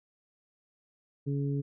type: harmonic tone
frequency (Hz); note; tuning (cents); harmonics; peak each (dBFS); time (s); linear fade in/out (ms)
140.9; C#3; +29; 1 / 2 / 3; -29 / -35 / -39; 1.26-1.62; 20
effects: none